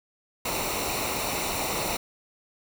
pink noise with comb filter, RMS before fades -29 dBFS, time 0.45-1.97 s, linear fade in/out 5 ms, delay 0.61 ms, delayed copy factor -0.65, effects none

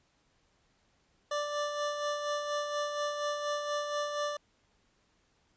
25% pulse tone with tremolo, 587.3 Hz, D5, in tune, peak -26 dBFS, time 1.31-4.37 s, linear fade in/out 5 ms, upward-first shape sine, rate 4.2 Hz, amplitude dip 45%, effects pink hiss -71 dBFS RMS until 5.56 s + resampled to 16000 Hz

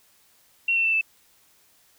sine tone with pitch steps, 2730 / 2699 / 2668 / 2637 Hz, F7 / E7 / E7 / E7, -40 / +40 / +20 / 0 cents, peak -19 dBFS, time 0.68-1.012 s, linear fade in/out 5 ms, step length 83 ms, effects white hiss -60 dBFS RMS until 1.98 s

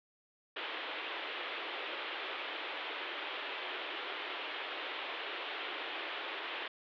white band-pass noise, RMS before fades -41 dBFS, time 0.56-6.68 s, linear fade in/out 5 ms, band 310 to 3500 Hz, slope 48 dB/octave, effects none

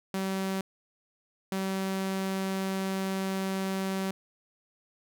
sawtooth tone pair in turn, 191.7 / 191.7 Hz, G3 / G3, -38 / -38 cents, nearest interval unison, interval 0 cents, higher neither, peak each -25 dBFS, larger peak neither, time 0.14-0.61 / 1.52-4.11 s, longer second, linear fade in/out 2 ms, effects none

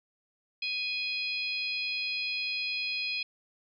harmonic tone, 830.6 Hz, G#5, in tune, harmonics 3 / 4 / 5 / 6, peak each -32 / -39 / -37 / -40 dBFS, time 0.62-3.23 s, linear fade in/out 5 ms, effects none

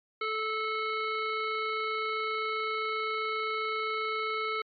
harmonic tone, 436.2 Hz, A4, 15 cents flat, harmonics 1 / 3 / 5 / 7 / 9 / 10, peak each -35 / -32 / -35 / -45 / -44 / -47 dBFS, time 0.21-4.62 s, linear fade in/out 5 ms, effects MP3 48 kbps

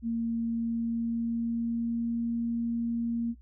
sine tone with pitch glide, 230.2 to 233.1 Hz, A#3 to A#3, -22 to 0 cents, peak -27 dBFS, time 0.02-3.35 s, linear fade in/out 50 ms, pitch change +22 cents, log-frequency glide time 0.39-2.23 s, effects noise-tail reverb RT60 0.1 s tail -20 dB re dry + added 60 Hz sine -50 dBFS peak until 3.41 s

